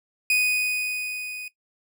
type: tone with level ramp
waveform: 40% pulse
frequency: 2488 Hz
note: D#7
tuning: 1 cent flat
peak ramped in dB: -17 to -33 dBFS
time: 0.3-1.48 s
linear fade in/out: 2 ms
effects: noise-tail reverb RT60 0.1 s tail -17 dB re dry